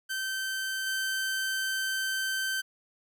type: tone with level steps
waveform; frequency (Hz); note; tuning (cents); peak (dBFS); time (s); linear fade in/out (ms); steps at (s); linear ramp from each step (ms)
sawtooth; 1548; G6; -22; -27 / -25; 0.09-2.62; 20; 0.86; 10
effects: none